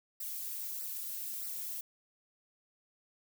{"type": "noise with flanger", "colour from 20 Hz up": "violet", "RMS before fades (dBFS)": -40, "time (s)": [0.2, 1.81], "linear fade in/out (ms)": 5, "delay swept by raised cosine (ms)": [0.29, 4.59], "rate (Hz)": 1.6, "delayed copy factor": -0.85, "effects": []}